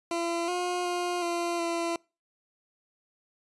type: tone with pitch steps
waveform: 20% pulse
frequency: 339.2 / 357.3 / 354 / 343.5 / 338 Hz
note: E4 / F4 / F4 / F4 / E4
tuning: +50 / +40 / +23 / -29 / +43 cents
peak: -23 dBFS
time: 0.11-1.96 s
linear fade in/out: 2 ms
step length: 370 ms
effects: noise-tail reverb RT60 0.3 s tail -26 dB re dry + resampled to 24000 Hz